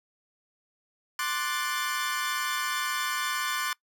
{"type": "chord", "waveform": "sawtooth", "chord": "D dominant seventh", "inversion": "third", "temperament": "equal with one note detuned", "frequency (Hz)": [1052.6, 1174.7, 1480, 1760], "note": ["C6", "D6", "F#6", "A6"], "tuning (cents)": [10, 0, 0, 0], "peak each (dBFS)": -30, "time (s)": [1.19, 3.73], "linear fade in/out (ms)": 2, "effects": ["noise-tail reverb RT60 0.1 s tail -23 dB re dry"]}